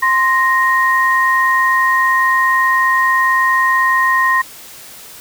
sine tone pair together, 1046.5 / 1864.7 Hz, C6 / A#6, 0 / 0 cents, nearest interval minor seventh, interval 1000 cents, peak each -13 dBFS, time 0.02-4.42 s, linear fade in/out 10 ms, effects white hiss -36 dBFS RMS until 5.2 s

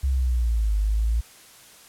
sine linear two-way sweep, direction down then up, 68.3 to 50.7 to 57.8 Hz, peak -19 dBFS, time 0.03-1.21 s, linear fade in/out 10 ms, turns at 0.78 s, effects white hiss -49 dBFS RMS until 1.88 s + low-pass 12000 Hz 12 dB/octave

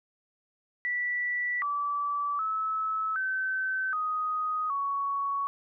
sine tone with pitch steps, 1960 / 1156 / 1299 / 1535 / 1249 / 1117 Hz, B6 / D6 / E6 / G6 / D#6 / C#6, -14 / -28 / -26 / -37 / +6 / +13 cents, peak -27 dBFS, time 0.85-5.47 s, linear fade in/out 0 ms, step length 770 ms, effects none

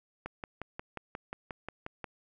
click train, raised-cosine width 0.5 ms, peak -23 dBFS, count 11, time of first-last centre 0.26-2.043 s, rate 5.61 Hz, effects none

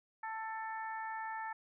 harmonic tone, 442.7 Hz, A4, 11 cents sharp, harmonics 2 / 3 / 4 / 5, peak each -40 / -48 / -45 / -55 dBFS, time 0.23-1.53 s, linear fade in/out 5 ms, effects none

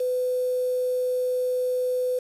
sine tone with quantisation, 502 Hz, B4, 28 cents sharp, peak -22 dBFS, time 0-2.19 s, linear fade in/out 5 ms, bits 7, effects resampled to 32000 Hz

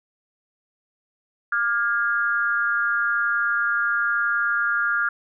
sine tone cluster, 1193 / 1405 / 1644 Hz, D6 / F6 / G#6, +27 / +10 / -18 cents, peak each -29 / -21 / -25 dBFS, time 1.52-5.09 s, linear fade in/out 5 ms, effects none

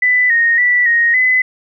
sine tone with pitch steps, 1993 / 1859 / 1964 / 1870 / 2017 Hz, B6 / A#6 / B6 / A#6 / B6, +15 / -5 / -10 / +5 / +36 cents, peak -9 dBFS, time 0.02-1.42 s, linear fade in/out 5 ms, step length 280 ms, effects none

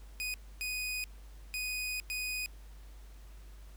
sawtooth tone bursts at uneven times, 2489 Hz, D#7, in tune, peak -31 dBFS, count 4, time 0.2-0.34 / 0.61-1.04 / 1.54-2 / 2.1-2.46 s, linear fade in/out 0 ms, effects added 50 Hz sine -48 dBFS peak until 3.76 s + pink hiss -62 dBFS RMS until 3.76 s

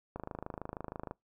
click train, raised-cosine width 1 ms, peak -25 dBFS, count 26, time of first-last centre 0.16-1.111 s, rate 26.3 Hz, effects noise-tail reverb RT60 0.2 s tail -26 dB re dry

